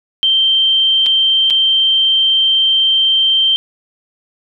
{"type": "tone with dropouts", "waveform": "sine", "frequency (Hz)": 3136, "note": "G7", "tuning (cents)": 0, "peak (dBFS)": -9, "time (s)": [0.23, 3.56], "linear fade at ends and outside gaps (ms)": 0, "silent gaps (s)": [[1.061, 1.065], [1.501, 1.506]], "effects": []}